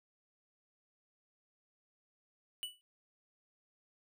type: tone with exponential decay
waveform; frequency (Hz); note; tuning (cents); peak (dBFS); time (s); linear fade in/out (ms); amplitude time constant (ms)
square; 2960; F#7; 0; -35; 2.63-2.81; 0; 37
effects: none

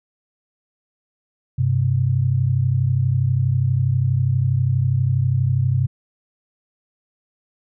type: tone pair together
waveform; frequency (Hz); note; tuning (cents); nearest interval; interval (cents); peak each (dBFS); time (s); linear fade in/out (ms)
sine; 98.48 / 130.81; G2 / C3; +8 / 0; perfect fourth; 492; -20 / -17; 1.58-5.87; 10
effects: none

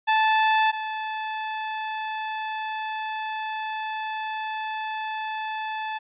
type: tone pair in turn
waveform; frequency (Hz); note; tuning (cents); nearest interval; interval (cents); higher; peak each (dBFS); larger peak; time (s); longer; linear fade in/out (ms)
sawtooth; 874 / 870.3; A5 / A5; -12 / -19; unison; 7; first; -14 / -24; first; 0.07-0.72 / 0.72-5.99; second; 20
effects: resampled to 8000 Hz

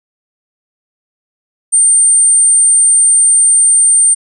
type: tone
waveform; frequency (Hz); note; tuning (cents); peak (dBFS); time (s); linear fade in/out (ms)
sine; 8870; C#9; 0; -5; 1.72-4.15; 20
effects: none

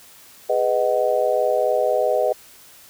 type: chord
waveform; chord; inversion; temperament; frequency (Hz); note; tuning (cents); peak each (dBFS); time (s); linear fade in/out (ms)
sine; G# minor seventh; none; just; 415.3 / 498.4 / 623 / 747.5; G#4 / B4 / D#5 / F#5; 0 / +16 / +2 / +17; -25 / -21 / -20 / -25; 0.49-2.33; 10
effects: white hiss -47 dBFS RMS until 2.89 s

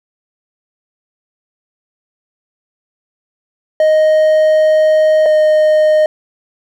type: tone pair in turn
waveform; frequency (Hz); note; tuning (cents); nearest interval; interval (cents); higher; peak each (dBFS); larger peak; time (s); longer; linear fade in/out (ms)
triangle; 622.3 / 616.6; D#5 / D#5; 0 / -16; unison; 16; first; -5; neither; 3.8-5.26 / 5.26-6.06; first; 2
effects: none

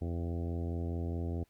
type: harmonic tone with a mistuned harmonic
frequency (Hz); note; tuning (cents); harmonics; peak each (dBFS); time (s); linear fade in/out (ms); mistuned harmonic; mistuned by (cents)
84.7; E2; +48; 1 / 2 / 3 / 4 / 5 / 6 / 7 / 8 / 9; -34 / -42 / -42 / -44 / -47 / -51 / -54 / -52 / -57; 0.01-1.44; 10; 9; +28
effects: pink hiss -73 dBFS RMS until 1.49 s

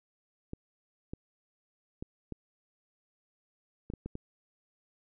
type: clicks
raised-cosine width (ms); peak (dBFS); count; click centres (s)
3; -25; 8; 0.534 / 1.135 / 2.025 / 2.323 / 3.901 / 3.937 / 4.06 / 4.154
effects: none

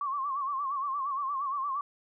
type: tone with vibrato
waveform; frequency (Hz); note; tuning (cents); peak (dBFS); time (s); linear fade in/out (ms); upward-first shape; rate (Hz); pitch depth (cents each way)
sine; 1108.7; C#6; 0; -29; 0.01-1.81; 2; sine; 8.6; 95
effects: none

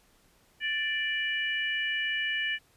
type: harmonic tone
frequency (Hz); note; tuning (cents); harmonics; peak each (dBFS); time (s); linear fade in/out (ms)
587.3; D5; 0; 3 / 4 / 5; -30 / -34 / -33; 0.6-2.59; 50
effects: pink hiss -64 dBFS RMS until 2.76 s + resampled to 32000 Hz

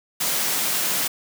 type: high-pass noise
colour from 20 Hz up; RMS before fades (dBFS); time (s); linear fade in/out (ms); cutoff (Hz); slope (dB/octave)
white; -23; 0.2-1.08; 10; 130; 48
effects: none

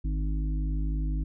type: harmonic tone with a mistuned harmonic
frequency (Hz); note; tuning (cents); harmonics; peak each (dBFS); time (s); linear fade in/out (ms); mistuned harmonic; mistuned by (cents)
51.91; G#1; 0; 1 / 3 / 5 / 6; -26 / -36 / -40 / -42; 0.04-1.24; 10; 3; -21
effects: none

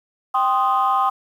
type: chord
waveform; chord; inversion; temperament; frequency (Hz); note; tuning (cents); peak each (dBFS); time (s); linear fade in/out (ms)
sine; C minor; second; equal; 784 / 1046.5 / 1244.5; G5 / C6 / Eb6; 0 / 0 / 0; -19; 0.34-1.1; 10
effects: tanh soft clip ceiling -9 dBFS + 8-bit

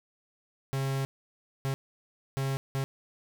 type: tone bursts at uneven times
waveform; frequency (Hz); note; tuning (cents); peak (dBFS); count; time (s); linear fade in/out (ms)
45% pulse; 135.4; C#3; -40; -28; 4; 0.73-1.05 / 1.65-1.74 / 2.37-2.57 / 2.75-2.84; 0
effects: none

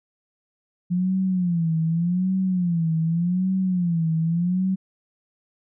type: tone with vibrato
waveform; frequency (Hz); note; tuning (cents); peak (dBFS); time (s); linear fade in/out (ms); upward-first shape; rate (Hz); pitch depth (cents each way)
sine; 174.61; F3; 0; -19; 0.9-4.76; 20; sine; 0.85; 140
effects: none

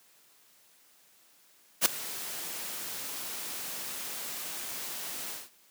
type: noise with ADSR envelope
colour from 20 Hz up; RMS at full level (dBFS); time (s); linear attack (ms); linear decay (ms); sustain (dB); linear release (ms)
white; -20; 1.81-5.5; 47; 6; -18; 190
effects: white hiss -62 dBFS RMS until 5.7 s + high-pass 150 Hz 12 dB/octave

